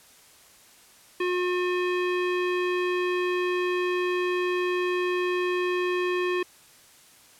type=tone with low-pass filter; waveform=square; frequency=360 Hz; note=F#4; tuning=47 cents flat; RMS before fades=-26 dBFS; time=1.2-6.43 s; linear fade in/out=5 ms; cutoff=2600 Hz; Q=2.2; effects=white hiss -54 dBFS RMS until 7.39 s + low-pass 12000 Hz 12 dB/octave